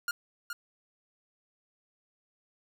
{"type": "tone with echo", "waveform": "45% pulse", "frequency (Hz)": 1417, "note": "F6", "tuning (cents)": 25, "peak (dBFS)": -29, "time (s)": [0.08, 0.11], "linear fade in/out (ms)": 2, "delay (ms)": 420, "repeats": 1, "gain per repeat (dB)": -6, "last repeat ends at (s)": 0.53, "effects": []}